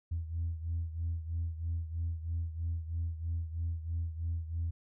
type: beating tone pair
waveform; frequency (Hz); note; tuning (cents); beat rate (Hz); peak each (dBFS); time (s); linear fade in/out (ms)
sine; 82.41 / 85.51; E2 / F2; 0 / -36; 3.1; -33 / -38; 0.11-4.71; 10
effects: tanh soft clip ceiling -27 dBFS